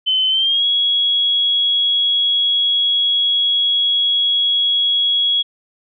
sine tone with pitch glide, 3054 to 3330 Hz, G7 to G#7, -46 to +4 cents, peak -13 dBFS, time 0.06-5.43 s, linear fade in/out 20 ms, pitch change +150 cents, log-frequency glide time 0.29-0.65 s, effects none

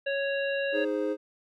harmonic tone, 554.4 Hz, C#5, in tune, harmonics 1 / 3 / 5 / 7, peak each -28 / -33 / -36 / -44 dBFS, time 0.06-0.85 s, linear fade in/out 10 ms
triangle chord, Ab major, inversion second, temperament equal, 311.1 / 415.3 / 523.3 Hz, Eb4 / Ab4 / C5, 0 / 0 / 0 cents, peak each -29 dBFS, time 0.72-1.17 s, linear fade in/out 50 ms
effects none

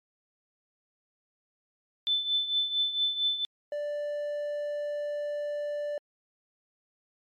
sine tone with tremolo, 3520 Hz, A7, in tune, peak -22 dBFS, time 2.07-3.45 s, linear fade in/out 0 ms, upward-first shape triangle, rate 4.4 Hz, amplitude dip 75%
triangle tone, 587.3 Hz, D5, in tune, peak -28 dBFS, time 3.72-5.98 s, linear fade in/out 2 ms
effects MP3 64 kbps

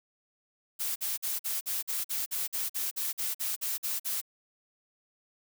blue noise bursts, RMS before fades -32 dBFS, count 16, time 0.79-4.215 s, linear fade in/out 20 ms, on 170 ms, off 47 ms, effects none

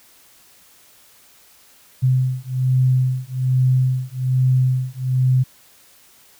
sine beating tone pair, 128.1 / 129.3 Hz, C3 / C3, -36 / -20 cents, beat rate 1.2 Hz, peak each -18 dBFS, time 2.02-5.44 s, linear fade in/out 20 ms, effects white hiss -51 dBFS RMS until 6.39 s

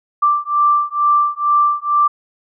sine beating tone pair, 1175 / 1177.2 Hz, D6 / D6, +1 / +4 cents, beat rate 2.2 Hz, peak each -15 dBFS, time 0.22-2.08 s, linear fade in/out 10 ms, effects none

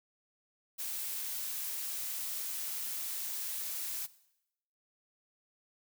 blue noise, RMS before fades -38 dBFS, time 0.78-4.07 s, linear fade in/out 20 ms, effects noise-tail reverb RT60 0.8 s tail -18 dB re dry

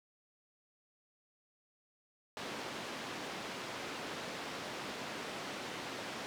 pink band-pass noise, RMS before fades -43 dBFS, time 2.37-6.26 s, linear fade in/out 0 ms, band 240 to 4700 Hz, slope 12 dB/octave, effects none

